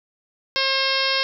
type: harmonic tone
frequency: 536 Hz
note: C5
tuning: 42 cents sharp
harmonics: 1 / 2 / 3 / 4 / 5 / 6 / 7 / 8 / 9 / 10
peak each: -28 / -28 / -28 / -28 / -28 / -28 / -28 / -28 / -28 / -28 dBFS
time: 0.56-1.23 s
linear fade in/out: 0 ms
effects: none